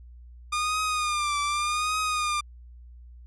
sawtooth tone with vibrato, 1211 Hz, D#6, 47 cents flat, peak -21 dBFS, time 0.52-2.41 s, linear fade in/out 10 ms, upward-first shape triangle, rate 0.85 Hz, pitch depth 74 cents each way, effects added 60 Hz sine -44 dBFS peak until 3.26 s + resampled to 24000 Hz

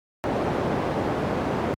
white low-pass noise, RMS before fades -25 dBFS, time 0.24-1.74 s, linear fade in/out 0 ms, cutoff 620 Hz, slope 12 dB/octave, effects high-pass 80 Hz 12 dB/octave + AAC 64 kbps

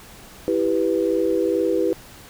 sine chord, E minor, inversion none, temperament equal, 329.6 / 392 / 493.9 Hz, E4 / G4 / B4, 0 / 0 / 0 cents, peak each -22 dBFS, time 0.48-1.93 s, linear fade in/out 0 ms, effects pink hiss -44 dBFS RMS until 2.29 s

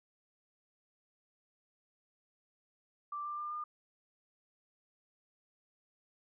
sine tone with pitch steps, 1174.7 / 1186.3 / 1198 / 1209.8 Hz, D6 / D6 / D6 / D#6, 0 / +17 / +34 / -49 cents, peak -37 dBFS, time 3.12-3.64 s, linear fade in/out 5 ms, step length 130 ms, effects none

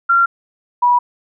sine tone pair in turn, 1377 / 973.7 Hz, F6 / B5, -25 / -25 cents, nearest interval tritone, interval 600 cents, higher first, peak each -9 dBFS, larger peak neither, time 0.09-0.26 / 0.82-0.99 s, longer neither, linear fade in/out 10 ms, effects none

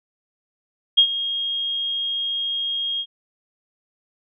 sine tone with ADSR envelope, 3253 Hz, G#7, 37 cents flat, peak -8 dBFS, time 0.97-3.06 s, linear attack 15 ms, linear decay 79 ms, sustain -14 dB, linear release 61 ms, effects none

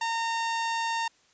sawtooth tone, 916 Hz, A#5, 31 cents flat, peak -23 dBFS, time 0.01-1.08 s, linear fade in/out 5 ms, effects white hiss -63 dBFS RMS until 1.33 s + resampled to 16000 Hz

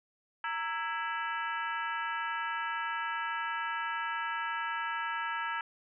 harmonic tone with a mistuned harmonic, 330.9 Hz, E4, 7 cents sharp, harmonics 3 / 4 / 5 / 6 / 7 / 8 / 9, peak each -37 / -37 / -37 / -45 / -46 / -47 / -47 dBFS, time 0.44-5.61 s, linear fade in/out 2 ms, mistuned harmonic 3, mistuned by -120 cents, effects none

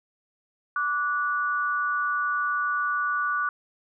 sine tone pair together, 1164 / 1466.5 Hz, D6 / F#6, -16 / -16 cents, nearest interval major third, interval 400 cents, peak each -26 dBFS, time 0.76-3.49 s, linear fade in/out 2 ms, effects none

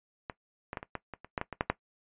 clicks, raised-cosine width 0.5 ms, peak -21 / -21 / -19 / -25 / -19 / -25 / -30 / -15 / -17 / -22 / -11 / -10 dBFS, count 12, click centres 0.298 / 0.731 / 0.772 / 0.829 / 0.953 / 1.137 / 1.246 / 1.378 / 1.414 / 1.527 / 1.609 / 1.7 s, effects noise-tail reverb RT60 0.1 s tail -17 dB re dry + resampled to 8000 Hz

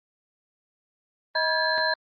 sine tone cluster, 631 / 970 / 1620 / 1704 / 4114 Hz, D#5 / B5 / G#6 / G#6 / C8, +24 / -31 / -43 / +44 / -30 cents, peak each -28 dBFS, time 1.35-1.94 s, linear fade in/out 5 ms, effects Opus 24 kbps

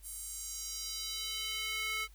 square tone with high-pass filter sweep, 435.7 Hz, A4, 17 cents flat, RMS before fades -39 dBFS, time 0.02-2.08 s, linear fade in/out 50 ms, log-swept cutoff 10000 to 1800 Hz, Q 2.2, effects added 50 Hz sine -54 dBFS peak until 2.14 s + white hiss -66 dBFS RMS until 2.14 s

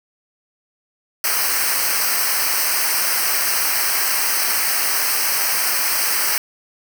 white noise with comb filter, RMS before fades -19 dBFS, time 1.24-6.38 s, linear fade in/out 2 ms, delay 0.28 ms, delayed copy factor -1, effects none

